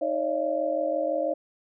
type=tone cluster; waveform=sine; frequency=312.5 / 550 / 596 / 677 Hz; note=D#4 / C#5 / D5 / E5; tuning=+8 / -14 / +25 / +46 cents; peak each=-33 / -27 / -29 / -31 dBFS; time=0.01-1.34 s; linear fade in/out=10 ms; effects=none